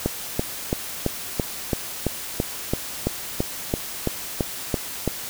click train, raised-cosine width 2 ms, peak -7 dBFS, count 16, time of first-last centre 0.06-5.077 s, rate 2.99 Hz, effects white hiss -33 dBFS RMS until 5.29 s

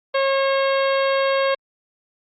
harmonic tone, 543 Hz, C#5, 36 cents flat, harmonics 1 / 2 / 3 / 4 / 5 / 6 / 7 / 8, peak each -18 / -24 / -28 / -30 / -32 / -34 / -35 / -36 dBFS, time 0.14-1.55 s, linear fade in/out 10 ms, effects Opus 48 kbps

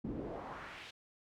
brown noise with band-pass filter sweep, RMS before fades -44 dBFS, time 0.04-0.91 s, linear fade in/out 10 ms, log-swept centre 230 to 3600 Hz, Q 1.6, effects none

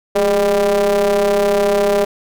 square ring-modulated tone, 98 Hz, G2, in tune, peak -10 dBFS, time 0.15-2.05 s, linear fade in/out 10 ms, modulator 507 Hz, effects none

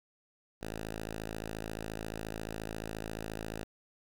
5% pulse tone, 54.3 Hz, A1, 22 cents flat, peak -27 dBFS, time 0.61-3.64 s, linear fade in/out 10 ms, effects 11-bit

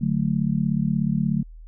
sine chord, D major, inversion none, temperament just, 146.83 / 183.54 / 220.2 Hz, D3 / F#3 / A3, 0 / -14 / +2 cents, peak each -24 dBFS, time 0.01-1.43 s, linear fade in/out 10 ms, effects added 40 Hz sine -39 dBFS peak until 1.67 s

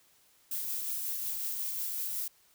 violet noise with tremolo, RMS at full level -34 dBFS, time 0.51-2.28 s, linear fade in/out 5 ms, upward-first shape sine, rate 5.5 Hz, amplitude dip 25%, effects white hiss -65 dBFS RMS until 2.54 s

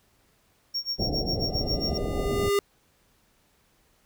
triangle tone with tremolo, 5530 Hz, F8, 18 cents flat, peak -24 dBFS, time 0.74-1.98 s, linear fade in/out 10 ms, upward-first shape sine, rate 7.4 Hz, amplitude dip 95%
pink low-pass noise, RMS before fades -29 dBFS, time 0.98-2.5 s, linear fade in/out 20 ms, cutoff 760 Hz, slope 96 dB/octave
square tone with exponential growth, 403.3 Hz, G4, 49 cents sharp, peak -20 dBFS, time 1.34-2.59 s, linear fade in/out 1 ms, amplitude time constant 270 ms
effects pink hiss -65 dBFS RMS until 4.05 s

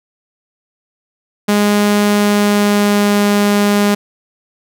sawtooth tone with pitch glide, 206.4 to 204.7 Hz, G#3 to G#3, -10 to -25 cents, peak -6 dBFS, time 1.48-3.95 s, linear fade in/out 10 ms, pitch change -15 cents, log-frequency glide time 2.06-3.21 s, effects none

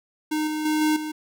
square tone with level steps, 307.5 Hz, D#4, 20 cents flat, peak -23 / -26 / -21 / -19 / -29 dBFS, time 0.31-1.12 s, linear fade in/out 10 ms, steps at 0.47 / 0.65 / 0.81 / 0.96 s, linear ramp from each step 5 ms, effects none

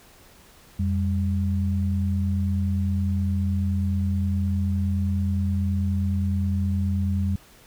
sine tone pair together, 88 / 197.55 Hz, F2 / G3, +14 / +14 cents, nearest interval octave + major second, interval 1400 cents, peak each -22 / -26 dBFS, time 0.79-7.36 s, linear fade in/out 5 ms, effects pink hiss -52 dBFS RMS until 7.66 s

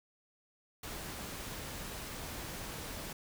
pink noise, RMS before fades -43 dBFS, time 0.83-3.13 s, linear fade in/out 5 ms, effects none

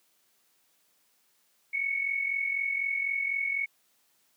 sine tone pair together, 2209 / 2253 Hz, C#7 / C#7, -7 / +28 cents, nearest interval unison, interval 35 cents, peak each -28 / -34 dBFS, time 1.73-3.66 s, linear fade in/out 10 ms, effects white hiss -69 dBFS RMS until 4.36 s + high-pass 150 Hz 12 dB/octave

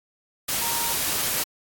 sine tone in noise, 932.3 Hz, A#5, in tune, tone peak -31 dBFS, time 0.61-0.94 s, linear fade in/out 10 ms, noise white, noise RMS -25 dBFS, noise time 0.48-1.44 s, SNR -9 dB, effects AAC 64 kbps

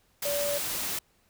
sine tone in noise, 576 Hz, D5, 34 cents flat, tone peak -28 dBFS, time 0.25-0.58 s, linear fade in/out 5 ms, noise white, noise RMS -32 dBFS, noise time 0.22-0.99 s, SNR +1 dB, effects pink hiss -67 dBFS RMS until 1.29 s

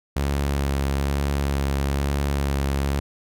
sawtooth tone with vibrato, 69.8 Hz, C#2, 13 cents sharp, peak -17 dBFS, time 0.16-3 s, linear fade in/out 5 ms, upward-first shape sine, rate 1.1 Hz, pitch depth 19 cents each way, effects none

